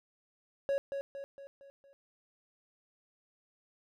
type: tone with echo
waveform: triangle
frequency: 554.4 Hz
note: C#5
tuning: in tune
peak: -26 dBFS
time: 0.69-0.78 s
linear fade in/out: 0 ms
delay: 230 ms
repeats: 5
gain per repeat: -6 dB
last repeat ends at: 1.93 s
effects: none